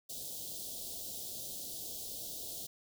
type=band-stop noise; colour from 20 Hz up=white; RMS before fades=-43 dBFS; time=0.09-2.67 s; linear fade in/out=10 ms; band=720 to 3300 Hz; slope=48 dB/octave; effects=none